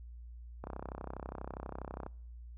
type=click train; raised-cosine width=1 ms; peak=-27 dBFS; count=47; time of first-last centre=0.64-2.064 s; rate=32.3 Hz; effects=noise-tail reverb RT60 0.7 s tail -26 dB re dry + added 59 Hz sine -46 dBFS peak until 2.57 s